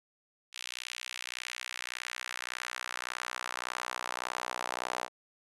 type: tone with high-pass filter sweep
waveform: sawtooth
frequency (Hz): 61.74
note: B1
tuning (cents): 0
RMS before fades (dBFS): -39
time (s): 0.52-5.09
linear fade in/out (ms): 50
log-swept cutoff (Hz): 2900 to 770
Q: 1.5
effects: resampled to 24000 Hz